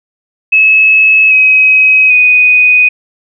sine tone with pitch steps, 2585 / 2538 / 2491 Hz, E7 / D#7 / D#7, -34 / +34 / +1 cents, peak -3 dBFS, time 0.52-2.89 s, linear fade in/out 10 ms, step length 790 ms, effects none

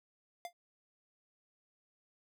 square tone with exponential decay, 698.5 Hz, F5, in tune, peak -37 dBFS, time 0.45-0.53 s, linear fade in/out 1 ms, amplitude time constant 16 ms, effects none

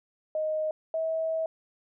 sine tone pair in turn, 622 / 645.2 Hz, D#5 / E5, -1 / -37 cents, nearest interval minor second, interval 64 cents, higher second, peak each -26 dBFS, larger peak neither, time 0.35-0.71 / 0.94-1.46 s, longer second, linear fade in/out 2 ms, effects none

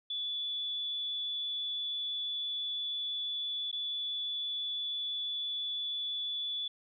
sine tone with dropouts, 3449 Hz, A7, 35 cents flat, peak -33 dBFS, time 0.1-6.68 s, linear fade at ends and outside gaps 5 ms, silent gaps 3.715-3.727 s, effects none

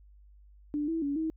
sine tone with pitch steps, 295.1 / 327.1 / 283.6 / 319 Hz, D4 / E4 / C#4 / D#4, +8 / -13 / +40 / +43 cents, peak -28 dBFS, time 0.74-1.3 s, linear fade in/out 0 ms, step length 140 ms, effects added 50 Hz sine -53 dBFS peak until 1.36 s

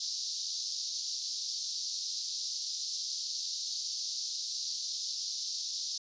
pink band-pass noise, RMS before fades -37 dBFS, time 0-5.98 s, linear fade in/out 5 ms, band 4200 to 6100 Hz, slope 48 dB/octave, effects resampled to 16000 Hz

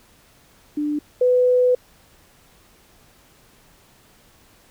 sine tone pair in turn, 296.7 / 499 Hz, D4 / B4, +18 / +18 cents, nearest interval major sixth, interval 900 cents, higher second, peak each -20 / -13 dBFS, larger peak second, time 0.77-0.99 / 1.21-1.75 s, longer second, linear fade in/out 5 ms, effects pink hiss -54 dBFS RMS until 4.7 s

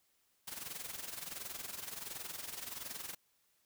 white noise with amplitude modulation, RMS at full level -42 dBFS, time 0.47-3.15 s, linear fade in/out 10 ms, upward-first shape sine, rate 21.4 Hz, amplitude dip 70%, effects white hiss -75 dBFS RMS until 3.65 s

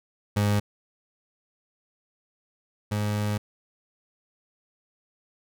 30% pulse tone pair in turn, 103.2 / 104.58 Hz, G#2 / G#2, -10 / +13 cents, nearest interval unison, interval 23 cents, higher second, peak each -18 / -22 dBFS, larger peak first, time 0.36-0.6 / 2.91-3.38 s, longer second, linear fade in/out 10 ms, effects none

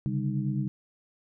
sine tone cluster, 136.7 / 146.1 / 200.3 / 308.6 Hz, C#3 / D3 / G3 / D#4, -24 / -9 / +38 / -14 cents, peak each -29 / -34 / -31 / -37 dBFS, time 0.06-0.68 s, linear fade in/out 0 ms, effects none

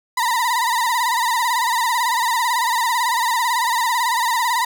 35% pulse tone with vibrato, 955 Hz, A#5, 42 cents sharp, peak -15 dBFS, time 0.17-4.65 s, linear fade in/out 5 ms, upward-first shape sine, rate 18 Hz, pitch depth 99 cents each way, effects none

